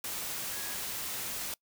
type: tone in noise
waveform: sine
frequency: 1661.2 Hz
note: G#6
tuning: in tune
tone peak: -46 dBFS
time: 0.52-0.75 s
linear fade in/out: 2 ms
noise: white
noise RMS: -37 dBFS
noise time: 0.04-1.54 s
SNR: -12 dB
effects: noise-tail reverb RT60 0.1 s tail -24 dB re dry